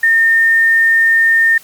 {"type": "tone with quantisation", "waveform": "sine", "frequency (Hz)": 1820, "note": "A#6", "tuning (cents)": -42, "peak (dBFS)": -7, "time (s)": [0.03, 1.58], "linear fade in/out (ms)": 5, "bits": 6, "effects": ["white hiss -41 dBFS RMS until 1.63 s", "MP3 96 kbps"]}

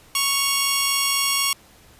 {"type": "tone pair together", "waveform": "10% pulse", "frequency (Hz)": [1108.8, 2794], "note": ["C#6", "F7"], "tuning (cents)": [0, 0], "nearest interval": "octave + major third", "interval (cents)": 1600, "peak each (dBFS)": -13, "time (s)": [0.15, 1.53], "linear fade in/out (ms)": 2, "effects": ["pink hiss -51 dBFS RMS until 1.99 s", "resampled to 32000 Hz"]}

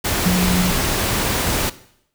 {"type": "tone in noise", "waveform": "sine", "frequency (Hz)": 180.9, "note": "F#3", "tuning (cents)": -39, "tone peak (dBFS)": -14, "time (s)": [0.25, 0.71], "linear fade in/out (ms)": 10, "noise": "pink", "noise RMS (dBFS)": -20, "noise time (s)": [0.04, 1.7], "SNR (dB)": 3, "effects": ["noise-tail reverb RT60 0.7 s tail -17 dB re dry"]}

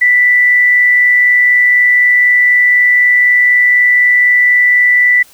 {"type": "tone with amplitude modulation", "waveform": "sine", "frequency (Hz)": 1975.5, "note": "B6", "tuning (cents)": 0, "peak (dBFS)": -4, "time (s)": [0.01, 5.23], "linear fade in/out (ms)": 10, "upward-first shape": "sine", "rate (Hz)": 124, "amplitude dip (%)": 30, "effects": ["white hiss -43 dBFS RMS until 5.33 s"]}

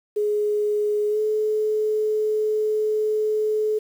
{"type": "tone with pitch glide", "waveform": "sine", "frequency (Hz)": [418.6, 429.1], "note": ["G#4", "A4"], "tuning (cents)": [14, -43], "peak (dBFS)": -19, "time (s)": [0.16, 3.79], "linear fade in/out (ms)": 10, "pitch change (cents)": 43, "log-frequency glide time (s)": [1.09, 1.19], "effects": ["8-bit"]}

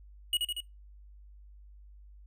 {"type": "tone with echo", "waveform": "square", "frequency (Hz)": 2900, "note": "F#7", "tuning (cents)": -35, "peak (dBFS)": -26, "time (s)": [0.33, 0.37], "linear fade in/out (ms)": 2, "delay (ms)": 78, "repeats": 3, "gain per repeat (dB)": -3, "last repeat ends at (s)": 0.604, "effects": ["noise-tail reverb RT60 0.2 s tail -22 dB re dry", "added 50 Hz sine -50 dBFS peak until 2.26 s"]}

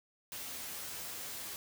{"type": "noise with comb filter", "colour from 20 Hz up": "white", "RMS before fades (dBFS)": -43, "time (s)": [0.32, 1.56], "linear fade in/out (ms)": 0, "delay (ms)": 12, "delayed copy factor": 0.65, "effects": []}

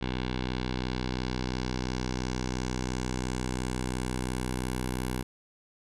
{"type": "tone with low-pass filter sweep", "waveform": "10% pulse", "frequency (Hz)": 62.9, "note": "B1", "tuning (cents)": 32, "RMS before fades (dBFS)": -32, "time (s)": [0.01, 5.23], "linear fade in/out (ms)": 10, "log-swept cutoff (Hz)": [3500, 12000], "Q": 2, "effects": []}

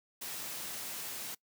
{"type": "noise", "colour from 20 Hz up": "white", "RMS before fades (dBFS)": -41, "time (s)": [0.21, 1.35], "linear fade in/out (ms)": 10, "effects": ["noise-tail reverb RT60 0.1 s tail -22 dB re dry", "high-pass 100 Hz 12 dB/octave"]}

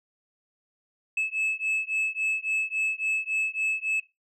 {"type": "beating tone pair", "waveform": "sine", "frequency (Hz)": [2600, 2603.6], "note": ["E7", "E7"], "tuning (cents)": [-24, -22], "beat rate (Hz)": 3.6, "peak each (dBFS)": -26, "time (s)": [1.17, 4], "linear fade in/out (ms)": 5, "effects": ["noise-tail reverb RT60 0.2 s tail -17 dB re dry", "tanh soft clip ceiling -22 dBFS"]}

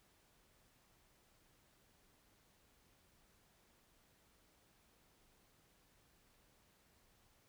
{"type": "silence", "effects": ["pink hiss -72 dBFS RMS until 7.48 s"]}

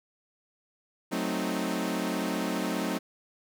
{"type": "chord", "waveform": "sawtooth", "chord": "F# diminished seventh", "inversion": "none", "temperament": "equal", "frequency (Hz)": [185, 220, 261.6, 311.1], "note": ["F#3", "A3", "C4", "Eb4"], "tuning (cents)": [0, 0, 0, 0], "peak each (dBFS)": -30, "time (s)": [1.11, 2.99], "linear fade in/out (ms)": 20, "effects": []}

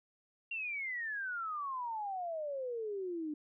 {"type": "exponential sweep", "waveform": "sine", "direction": "down", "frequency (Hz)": [2779, 294.3], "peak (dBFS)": -36, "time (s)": [0.51, 3.34], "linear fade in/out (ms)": 5, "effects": []}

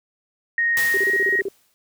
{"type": "tone with pitch glide", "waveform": "sine", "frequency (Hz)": [1864.7, 1884.2], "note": ["A#6", "A#6"], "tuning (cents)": [0, 18], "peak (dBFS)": -17, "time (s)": [0.58, 1.41], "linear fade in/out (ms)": 2, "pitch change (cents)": 18, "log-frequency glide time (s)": [0.96, 1.06]}
{"type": "noise with exponential decay", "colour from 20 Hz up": "white", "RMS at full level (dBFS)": -26, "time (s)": [0.77, 1.74], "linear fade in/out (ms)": 0, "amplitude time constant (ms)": 210}
{"type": "tone bursts", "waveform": "sine", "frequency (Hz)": 392.4, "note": "G4", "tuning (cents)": 2, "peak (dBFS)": -22, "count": 9, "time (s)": [0.94, 1.485], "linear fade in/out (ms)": 2, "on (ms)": 33, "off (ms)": 31}
{"effects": []}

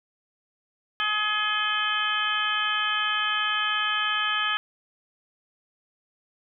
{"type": "harmonic tone with a mistuned harmonic", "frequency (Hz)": 422.8, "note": "G#4", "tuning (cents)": 31, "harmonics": [2, 3, 4, 5, 6, 7, 8], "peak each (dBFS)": [-38, -28, -28, -38, -32, -28, -38], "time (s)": [1, 4.57], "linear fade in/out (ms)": 0, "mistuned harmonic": 7, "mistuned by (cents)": 72, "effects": []}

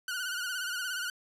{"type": "tone with vibrato", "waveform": "sawtooth", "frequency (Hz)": 1469, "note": "F#6", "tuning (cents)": -13, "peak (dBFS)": -29, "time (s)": [0.08, 1.1], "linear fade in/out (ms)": 2, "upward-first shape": "sine", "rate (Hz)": 17, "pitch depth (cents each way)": 73, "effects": ["resampled to 32000 Hz"]}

